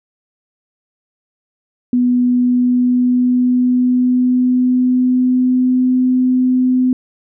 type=tone with pitch glide; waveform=sine; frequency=246.9 to 254.1 Hz; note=B3 to B3; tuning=0 to +49 cents; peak=-10 dBFS; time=1.93-6.93 s; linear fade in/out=2 ms; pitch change=+49 cents; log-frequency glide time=2.27-5.95 s; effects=none